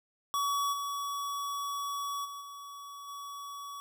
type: tone with level steps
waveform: square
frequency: 1132 Hz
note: C#6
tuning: 36 cents sharp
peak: -29 / -34 / -41 / -44 / -41 dBFS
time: 0.34-3.8 s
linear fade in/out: 0 ms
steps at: 0.72 / 2.24 / 2.4 / 3.07 s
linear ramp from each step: 20 ms
effects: none